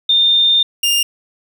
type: tone pair in turn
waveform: sine / sawtooth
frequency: 3621 / 2808 Hz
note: A7 / F7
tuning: +49 / +9 cents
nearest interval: major third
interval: 440 cents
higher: first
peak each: -9 dBFS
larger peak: neither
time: 0.09-0.63 / 0.83-1.03 s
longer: first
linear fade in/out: 5 ms
effects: 8-bit